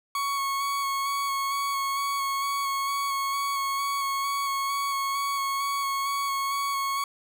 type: tone with vibrato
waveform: 40% pulse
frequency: 1108.7 Hz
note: C#6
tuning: in tune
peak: -25 dBFS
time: 0.15-7.04 s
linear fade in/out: 2 ms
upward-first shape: square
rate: 2.2 Hz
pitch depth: 14 cents each way
effects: none